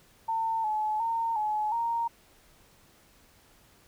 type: tone with pitch steps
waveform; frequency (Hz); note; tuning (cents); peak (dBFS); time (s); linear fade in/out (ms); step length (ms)
sine; 900 / 857 / 915 / 851 / 929; A5 / A5 / A#5 / G#5 / A#5; +39 / -46 / -32 / +42 / -6; -26; 0.28-2.08; 10; 360
effects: pink hiss -60 dBFS RMS until 3.87 s